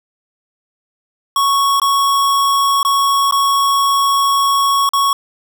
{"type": "tone with dropouts", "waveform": "square", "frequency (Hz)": 1108.7, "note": "C#6", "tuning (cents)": 0, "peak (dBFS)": -12, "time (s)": [1.36, 5.13], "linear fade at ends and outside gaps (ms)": 2, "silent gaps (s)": [[1.799, 1.817], [2.83, 2.849], [3.311, 3.323], [4.891, 4.934]], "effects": []}